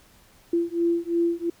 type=beating tone pair; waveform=sine; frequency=338.6 / 341.5 Hz; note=E4 / F4; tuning=+46 / -39 cents; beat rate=2.9 Hz; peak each=-24 dBFS; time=0.53-1.5 s; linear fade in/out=5 ms; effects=pink hiss -56 dBFS RMS until 1.6 s